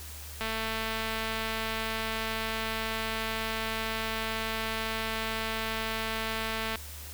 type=click train; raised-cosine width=0.3 ms; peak=-17 dBFS; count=1410; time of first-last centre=0.41-6.757 s; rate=222 Hz; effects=added 75 Hz sine -43 dBFS peak until 7.13 s + white hiss -45 dBFS RMS until 7.13 s